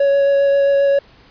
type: tone with vibrato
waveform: triangle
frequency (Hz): 558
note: C#5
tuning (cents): +11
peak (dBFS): -9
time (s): 0-0.99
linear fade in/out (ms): 5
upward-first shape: sine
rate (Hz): 7.5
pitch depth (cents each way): 9
effects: pink hiss -48 dBFS RMS until 1.3 s + resampled to 11025 Hz

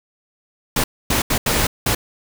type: noise bursts at uneven times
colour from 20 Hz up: pink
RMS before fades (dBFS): -18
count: 5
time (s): 0.76-0.84 / 1.1-1.22 / 1.3-1.38 / 1.46-1.67 / 1.86-1.95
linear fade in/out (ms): 5
effects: none

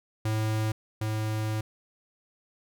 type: tone pair in turn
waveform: square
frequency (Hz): 109 / 108.57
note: A2 / A2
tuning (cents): -16 / -23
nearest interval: unison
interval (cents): 7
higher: first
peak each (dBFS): -26 / -28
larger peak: first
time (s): 0.25-0.72 / 1.01-1.61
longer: second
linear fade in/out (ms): 5
effects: none

